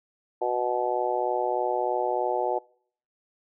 harmonic tone, 123.2 Hz, B2, 4 cents flat, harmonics 3 / 4 / 5 / 6 / 7, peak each -30 / -30 / -30 / -30 / -30 dBFS, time 0.41-2.59 s, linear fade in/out 10 ms, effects noise-tail reverb RT60 0.6 s tail -26 dB re dry

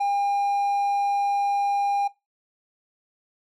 triangle tone, 805 Hz, G5, 46 cents sharp, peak -19 dBFS, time 0-2.08 s, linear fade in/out 10 ms, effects noise-tail reverb RT60 0.2 s tail -19 dB re dry

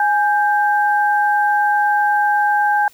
sine tone pair together, 830.6 / 1573 Hz, G#5 / G6, 0 / +6 cents, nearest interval major seventh, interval 1106 cents, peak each -14 / -18 dBFS, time 0-2.88 s, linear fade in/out 2 ms, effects white hiss -50 dBFS RMS until 2.93 s

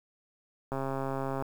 click train, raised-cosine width 1 ms, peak -20 dBFS, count 96, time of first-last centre 0.72-1.424 s, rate 135 Hz, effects 8-bit

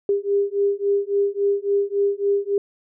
sine beating tone pair, 400 / 403.6 Hz, G4 / G#4, +35 / -49 cents, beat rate 3.6 Hz, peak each -21 dBFS, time 0.09-2.58 s, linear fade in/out 2 ms, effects none

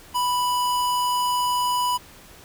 square tone, 987.8 Hz, B5, in tune, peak -21 dBFS, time 0.14-1.98 s, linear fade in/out 20 ms, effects pink hiss -47 dBFS RMS until 2.44 s

